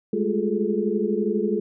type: tone cluster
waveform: sine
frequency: 203.1 / 215.2 / 352.3 / 412.4 / 435.2 Hz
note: G#3 / A3 / F4 / G#4 / A4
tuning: -38 / -38 / +15 / -12 / -19 cents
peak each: -27 dBFS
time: 0.13-1.6 s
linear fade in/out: 5 ms
effects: none